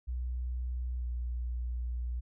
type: tone with pitch glide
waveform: sine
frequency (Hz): 61.74 to 60.4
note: B1 to B1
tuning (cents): 0 to -38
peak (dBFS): -32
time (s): 0.07-2.21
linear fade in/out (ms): 20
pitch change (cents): -38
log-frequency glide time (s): 0.98-1.05
effects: none